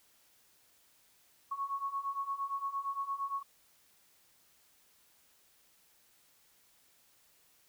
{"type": "beating tone pair", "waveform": "sine", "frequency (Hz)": [1100, 1108.7], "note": ["C#6", "C#6"], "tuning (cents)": [-14, 0], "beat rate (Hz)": 8.7, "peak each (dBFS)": [-39, -36], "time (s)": [1.51, 3.43], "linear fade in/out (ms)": 10, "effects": ["white hiss -67 dBFS RMS until 7.68 s"]}